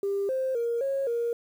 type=tone with pitch steps; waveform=sine; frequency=398 / 524 / 469.1 / 546 / 470.2 Hz; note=G4 / C5 / A#4 / C#5 / A#4; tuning=+26 / +2 / +11 / -26 / +15 cents; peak=-24 dBFS; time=0.03-1.33 s; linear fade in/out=2 ms; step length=260 ms; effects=tanh soft clip ceiling -21 dBFS + 9-bit